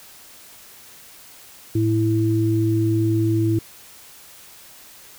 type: tone pair together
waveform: sine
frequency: 109.85 / 329.6 Hz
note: A2 / E4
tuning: -2 / 0 cents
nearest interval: octave + perfect fifth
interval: 1902 cents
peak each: -19 dBFS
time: 1.75-3.59 s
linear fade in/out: 5 ms
effects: white hiss -45 dBFS RMS until 5.18 s